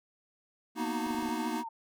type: chord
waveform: square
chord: B major seventh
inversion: third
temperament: equal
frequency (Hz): 233.1 / 246.9 / 311.1 / 370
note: A#3 / B3 / D#4 / F#4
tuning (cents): 0 / 0 / 0 / 0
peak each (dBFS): -37 / -40 / -37 / -42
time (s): 0.75-1.64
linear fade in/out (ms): 50
type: tone with vibrato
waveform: sine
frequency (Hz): 925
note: A#5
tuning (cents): -14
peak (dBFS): -37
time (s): 0.77-1.69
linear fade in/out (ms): 10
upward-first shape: triangle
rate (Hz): 7.4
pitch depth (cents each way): 70
type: clicks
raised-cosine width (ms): 2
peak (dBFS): -36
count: 7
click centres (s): 1.066 / 1.107 / 1.146 / 1.19 / 1.226 / 1.258 / 1.289
effects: none